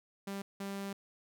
sawtooth tone bursts at uneven times, 197.6 Hz, G3, 14 cents sharp, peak -34 dBFS, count 2, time 0.27-0.42 / 0.6-0.93 s, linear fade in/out 5 ms, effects none

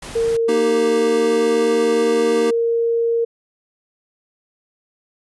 pink noise, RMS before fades -33 dBFS, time 0.02-0.37 s, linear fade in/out 5 ms
sine tone with pitch glide, 459.2 to 463.7 Hz, A#4 to A#4, -26 to -9 cents, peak -15 dBFS, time 0.15-3.25 s, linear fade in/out 10 ms, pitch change +17 cents, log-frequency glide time 1.13-2.26 s
square chord, Eb major, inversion second, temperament equal, 233.1 / 311.1 / 392 Hz, Bb3 / Eb4 / G4, 0 / 0 / 0 cents, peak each -24 dBFS, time 0.48-2.51 s, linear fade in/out 10 ms
effects resampled to 24000 Hz

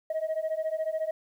sine beating tone pair, 627 / 641 Hz, D#5 / E5, +13 / -49 cents, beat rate 14 Hz, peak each -29 dBFS, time 0.1-1.11 s, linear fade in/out 5 ms, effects tanh soft clip ceiling -24 dBFS + 10-bit

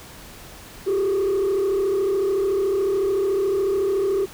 sine tone with frequency modulation, 390.8 Hz, G4, 5 cents flat, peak -16 dBFS, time 0.86-4.26 s, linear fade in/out 20 ms, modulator 33.8 Hz, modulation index 0.71, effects tanh soft clip ceiling -17 dBFS + pink hiss -42 dBFS RMS until 4.33 s

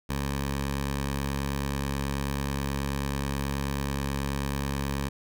10% pulse tone with notch filter, 69.3 Hz, C#2, in tune, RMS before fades -30 dBFS, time 0.09-5.09 s, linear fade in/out 10 ms, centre 350 Hz, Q 1.7, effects none

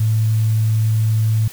sine tone, 110 Hz, A2, in tune, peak -13 dBFS, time 0-1.48 s, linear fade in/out 5 ms, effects white hiss -38 dBFS RMS until 1.52 s

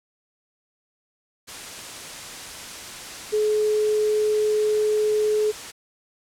sine tone in noise, 425.6 Hz, G#4, 42 cents sharp, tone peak -18 dBFS, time 3.32-5.52 s, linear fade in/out 20 ms, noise white, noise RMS -36 dBFS, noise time 1.47-5.72 s, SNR +15 dB, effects low-pass 9000 Hz 12 dB/octave

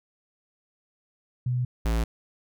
sine / square tone pair in turn, 124.4 / 56.32 Hz, B2 / A1, +13 / +41 cents, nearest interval octave + major second, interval 1372 cents, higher first, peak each -23 dBFS, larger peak neither, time 1.46-1.65 / 1.85-2.04 s, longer neither, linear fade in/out 5 ms, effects none

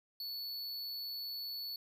square tone, 4435 Hz, C#8, in tune, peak -40 dBFS, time 0.2-1.76 s, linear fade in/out 2 ms, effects 13-bit

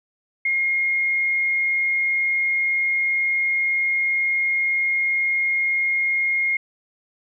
sine tone, 2141 Hz, C7, 39 cents sharp, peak -18 dBFS, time 0.45-6.57 s, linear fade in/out 5 ms, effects none

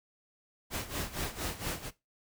pink noise with tremolo, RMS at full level -34 dBFS, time 0.7-1.91 s, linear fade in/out 50 ms, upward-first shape sine, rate 4.3 Hz, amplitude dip 80%, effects noise-tail reverb RT60 0.2 s tail -17 dB re dry

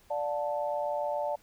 sine chord, D minor, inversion none, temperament equal with one note detuned, 587.3 / 714.4 / 880 Hz, D5 / F5 / A5, 0 / +39 / 0 cents, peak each -31 / -36 / -34 dBFS, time 0.1-1.36 s, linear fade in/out 10 ms, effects pink hiss -62 dBFS RMS until 1.42 s

